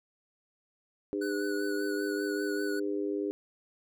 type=harmonic tone; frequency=100.9 Hz; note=G#2; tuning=49 cents flat; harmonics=3 / 4 / 5; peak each=-33 / -32 / -41 dBFS; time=1.13-3.31 s; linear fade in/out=0 ms
type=tone with vibrato; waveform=square; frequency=1480 Hz; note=F#6; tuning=in tune; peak=-38 dBFS; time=1.21-2.8 s; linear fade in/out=10 ms; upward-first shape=triangle; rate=5.1 Hz; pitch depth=36 cents each way
effects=none